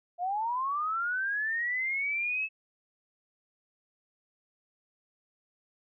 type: linear sweep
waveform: sine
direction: up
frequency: 683 to 2618 Hz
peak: -28 dBFS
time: 0.18-2.49 s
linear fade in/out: 50 ms
effects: none